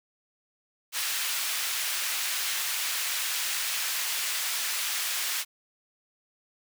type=high-pass noise; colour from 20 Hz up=pink; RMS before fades=-30 dBFS; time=0.92-5.45 s; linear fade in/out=50 ms; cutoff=1900 Hz; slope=12 dB/octave; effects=none